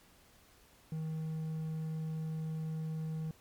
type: tone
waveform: triangle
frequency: 158.4 Hz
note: D#3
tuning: 31 cents sharp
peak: -33 dBFS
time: 0.92-3.31 s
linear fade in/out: 2 ms
effects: pink hiss -63 dBFS RMS until 3.4 s + MP3 96 kbps